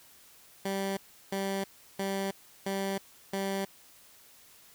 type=tone bursts; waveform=15% pulse; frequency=195.1 Hz; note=G3; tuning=8 cents flat; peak=-24 dBFS; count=5; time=0.65-3.65 s; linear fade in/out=5 ms; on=320 ms; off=350 ms; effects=white hiss -57 dBFS RMS until 4.74 s